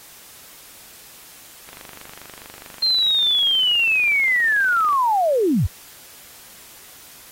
click train, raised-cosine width 0.3 ms, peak -22 dBFS, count 81, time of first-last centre 1.69-4.929 s, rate 24.7 Hz
sine linear sweep, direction down, 4196 to 61.74 Hz, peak -15 dBFS, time 2.82-5.67 s, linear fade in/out 10 ms
effects white hiss -44 dBFS RMS until 7.31 s + AAC 48 kbps

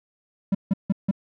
triangle tone bursts, 195.5 Hz, G3, 4 cents flat, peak -15 dBFS, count 4, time 0.52-1.112 s, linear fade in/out 5 ms, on 28 ms, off 160 ms, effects none

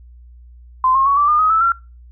sine tone with pitch steps, 1033 / 1075 / 1118.7 / 1164.2 / 1211.5 / 1260.8 / 1312.1 / 1365.4 Hz, C6 / C6 / C#6 / D6 / D#6 / D#6 / E6 / F6, -22 / +47 / +15 / -15 / -47 / +23 / -8 / -40 cents, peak -11 dBFS, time 0.84-1.72 s, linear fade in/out 2 ms, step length 110 ms, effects noise-tail reverb RT60 0.3 s tail -24 dB re dry + added 60 Hz sine -39 dBFS peak until 2.11 s

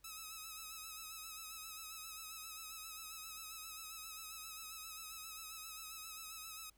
5% pulse tone with vibrato, 1288 Hz, E6, 41 cents flat, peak -36 dBFS, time 0.04-6.7 s, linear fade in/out 5 ms, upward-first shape sine, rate 7.5 Hz, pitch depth 44 cents each way, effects added 50 Hz sine -70 dBFS peak until 6.77 s + pink hiss -75 dBFS RMS until 6.77 s

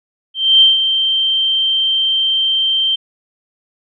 sine tone with ADSR envelope, 3136 Hz, G7, in tune, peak -4 dBFS, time 0.34-2.96 s, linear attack 270 ms, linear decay 160 ms, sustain -8 dB, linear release 13 ms, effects none

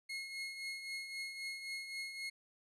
30% pulse tone with tremolo, 2160 Hz, C#7, 45 cents flat, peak -36 dBFS, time 0.09-2.3 s, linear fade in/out 10 ms, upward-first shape triangle, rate 3.8 Hz, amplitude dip 60%, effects resampled to 24000 Hz

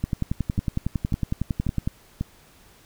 two click trains, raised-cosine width 5 ms, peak -11 / -13 dBFS, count 21 / 4, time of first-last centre 0.04-1.875 / 0.58-2.21 s, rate 10.9 / 1.84 Hz, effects pink hiss -54 dBFS RMS until 2.85 s

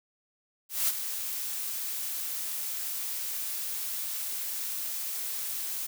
blue noise with ADSR envelope, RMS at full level -25 dBFS, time 0.69-5.87 s, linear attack 190 ms, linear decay 37 ms, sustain -9 dB, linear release 11 ms, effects none

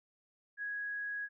sine tone, 1661.2 Hz, G#6, in tune, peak -36 dBFS, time 0.57-1.29 s, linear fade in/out 50 ms, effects none

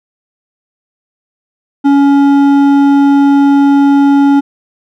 triangle tone with hard clipping, 280.6 Hz, C#4, 21 cents sharp, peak -6 dBFS, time 1.84-4.41 s, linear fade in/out 20 ms, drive 12 dB, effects none

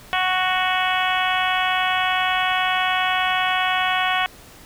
harmonic tone, 370 Hz, F#4, in tune, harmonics 2 / 3 / 4 / 5 / 6 / 7 / 8 / 9, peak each -23 / -25 / -26 / -27 / -28 / -28 / -29 / -30 dBFS, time 0.13-4.26 s, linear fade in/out 0 ms, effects pink hiss -45 dBFS RMS until 4.65 s

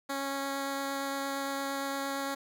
10% pulse tone with vibrato, 275.5 Hz, C#4, 11 cents flat, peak -24 dBFS, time 0.09-2.35 s, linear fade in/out 10 ms, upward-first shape triangle, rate 8.7 Hz, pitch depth 8 cents each way, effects none

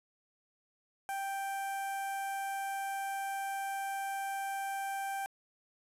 sawtooth tone with notch filter, 785 Hz, G5, 2 cents sharp, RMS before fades -37 dBFS, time 1.09-5.26 s, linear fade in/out 0 ms, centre 4200 Hz, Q 0.6, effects resampled to 32000 Hz + 11-bit

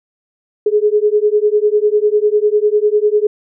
sine beating tone pair, 415.3 / 425.3 Hz, G#4 / G#4, 0 / +41 cents, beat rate 10 Hz, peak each -13 dBFS, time 0.66-3.27 s, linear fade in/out 5 ms, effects none

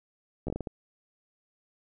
slowing click train, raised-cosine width 2 ms, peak -20 dBFS, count 7, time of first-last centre 0.47-0.672 s, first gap 13 ms, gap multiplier 1.38, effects none

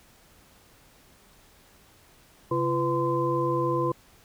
sine tone cluster, 134.4 / 341.4 / 498.7 / 1029 Hz, C3 / F4 / B4 / C6, +47 / -39 / +17 / -29 cents, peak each -30 / -27 / -29 / -28 dBFS, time 2.51-3.92 s, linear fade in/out 5 ms, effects pink hiss -57 dBFS RMS until 4.24 s

